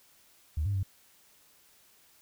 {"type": "tone with pitch steps", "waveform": "sine", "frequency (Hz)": [76.6, 100.4, 96.3], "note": ["D#2", "G2", "G2"], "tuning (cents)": [-27, 42, -30], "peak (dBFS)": -26, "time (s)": [0.57, 0.831], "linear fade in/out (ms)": 5, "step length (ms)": 87, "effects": ["tanh soft clip ceiling -22 dBFS", "white hiss -62 dBFS RMS until 2.21 s"]}